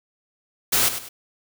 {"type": "noise with echo", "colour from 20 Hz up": "white", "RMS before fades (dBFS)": -19, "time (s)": [0.72, 0.89], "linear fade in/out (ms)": 10, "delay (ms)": 100, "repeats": 2, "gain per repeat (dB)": -10, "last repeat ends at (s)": 1.09, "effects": []}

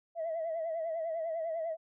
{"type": "tone with vibrato", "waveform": "sine", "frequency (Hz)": 654, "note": "E5", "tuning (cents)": -14, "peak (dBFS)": -31, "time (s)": [0.15, 1.77], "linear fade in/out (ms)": 50, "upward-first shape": "sine", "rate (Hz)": 10, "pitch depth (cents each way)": 66, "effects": ["tanh soft clip ceiling -29 dBFS"]}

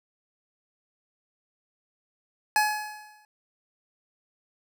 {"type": "tone with exponential decay", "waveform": "25% pulse", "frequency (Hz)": 847, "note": "G#5", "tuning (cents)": 34, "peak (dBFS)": -14, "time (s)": [2.56, 3.25], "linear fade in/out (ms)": 1, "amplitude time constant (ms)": 150, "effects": []}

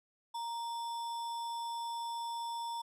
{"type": "tone with sample-and-hold", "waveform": "sine", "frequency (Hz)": 932.3, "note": "A#5", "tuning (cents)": 0, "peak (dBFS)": -36, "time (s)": [0.34, 2.82], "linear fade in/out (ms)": 10, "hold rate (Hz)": 4410, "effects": ["low-pass 9000 Hz 12 dB/octave"]}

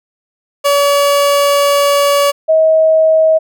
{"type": "tone pair in turn", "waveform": ["30% pulse", "sine"], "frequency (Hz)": [569, 636.8], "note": ["C#5", "D#5"], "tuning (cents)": [45, 40], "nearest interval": "major second", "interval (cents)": 195, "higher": "second", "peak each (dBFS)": -6, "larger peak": "neither", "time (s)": [[0.64, 2.32], [2.48, 3.39]], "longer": "first", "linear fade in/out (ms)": 20, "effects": []}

